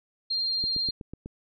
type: tone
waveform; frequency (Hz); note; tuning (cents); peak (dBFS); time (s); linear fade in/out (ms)
sine; 4195; C8; +4; -25; 0.3-0.91; 10
type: click train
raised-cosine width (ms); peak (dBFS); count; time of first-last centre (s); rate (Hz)
3; -25; 6; 0.64-1.26; 8.07
effects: none